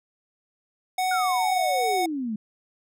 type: tone with vibrato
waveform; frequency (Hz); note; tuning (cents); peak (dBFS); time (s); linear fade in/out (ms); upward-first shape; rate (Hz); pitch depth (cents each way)
square; 740; F#5; 0; -23; 0.98-2.06; 5; triangle; 2.5; 10
type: exponential sweep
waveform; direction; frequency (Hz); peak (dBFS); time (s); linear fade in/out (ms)
sine; down; 1480 to 206; -26; 1.11-2.36; 5
effects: none